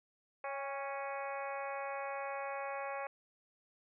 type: harmonic tone with a mistuned harmonic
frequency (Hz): 277.2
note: C#4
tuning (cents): 0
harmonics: 2 / 3 / 4 / 5 / 6 / 7 / 8 / 9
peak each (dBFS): -42 / -43 / -45 / -51 / -50 / -52 / -50 / -52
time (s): 0.44-3.07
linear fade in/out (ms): 2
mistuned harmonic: 3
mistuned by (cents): -32
effects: none

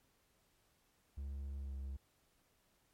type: tone with pitch glide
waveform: triangle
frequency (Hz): 69.3 to 67.64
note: C#2 to C#2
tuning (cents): 0 to -42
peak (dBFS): -39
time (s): 1.17-1.97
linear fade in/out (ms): 10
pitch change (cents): -42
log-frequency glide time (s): 1.59-1.74
effects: pink hiss -75 dBFS RMS until 2.93 s + MP3 64 kbps

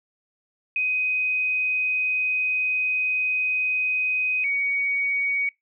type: tone pair in turn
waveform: sine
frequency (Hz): 2509 / 2246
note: D#7 / C#7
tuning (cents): +14 / +22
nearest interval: major second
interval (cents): 192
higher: first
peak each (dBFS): -21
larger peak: neither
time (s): 0.76-4.44 / 4.44-5.49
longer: first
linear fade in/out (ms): 2
effects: noise-tail reverb RT60 0.2 s tail -24 dB re dry

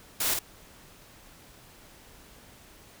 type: noise with echo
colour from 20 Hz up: white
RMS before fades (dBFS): -28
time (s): 0.2-0.34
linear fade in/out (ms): 5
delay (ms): 51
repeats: 1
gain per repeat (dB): -3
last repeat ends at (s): 0.391
effects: pink hiss -53 dBFS RMS until 3 s

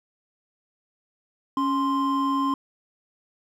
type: tone pair together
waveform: triangle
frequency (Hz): 277.2 / 1046.5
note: C#4 / C6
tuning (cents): 0 / 0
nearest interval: octave + major seventh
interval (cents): 2300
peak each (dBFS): -22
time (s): 1.57-2.54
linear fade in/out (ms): 2
effects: none

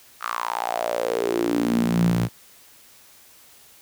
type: tone with high-pass filter sweep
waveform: sawtooth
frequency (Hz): 58.27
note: A#1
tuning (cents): 0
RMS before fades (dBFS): -23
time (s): 0.2-2.29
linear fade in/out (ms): 50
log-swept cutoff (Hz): 1300 to 130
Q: 6.2
effects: white hiss -51 dBFS RMS until 3.81 s

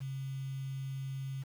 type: tone with quantisation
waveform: sine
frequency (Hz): 134.5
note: C3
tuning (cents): +48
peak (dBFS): -36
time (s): 0-1.44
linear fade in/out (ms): 20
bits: 9
effects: none

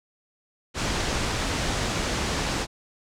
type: low-pass noise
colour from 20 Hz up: pink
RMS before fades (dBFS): -27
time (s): 0.74-2.67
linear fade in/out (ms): 50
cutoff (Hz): 7700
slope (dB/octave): 24
effects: none

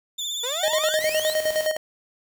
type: tone with vibrato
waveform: 30% pulse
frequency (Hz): 3520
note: A7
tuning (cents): 0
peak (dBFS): -24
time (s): 0.18-0.97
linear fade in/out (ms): 10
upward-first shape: triangle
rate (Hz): 16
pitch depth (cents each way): 62
type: exponential sweep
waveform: sawtooth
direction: up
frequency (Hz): 464.9 to 4308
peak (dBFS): -25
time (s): 0.43-1.34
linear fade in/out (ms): 10
type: tone with tremolo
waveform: square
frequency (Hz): 622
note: D#5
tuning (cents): -1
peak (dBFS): -20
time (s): 0.63-1.77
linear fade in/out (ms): 5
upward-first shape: square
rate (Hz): 9.7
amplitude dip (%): 65
type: noise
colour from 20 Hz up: white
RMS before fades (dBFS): -37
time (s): 1-1.67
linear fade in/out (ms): 5
effects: none

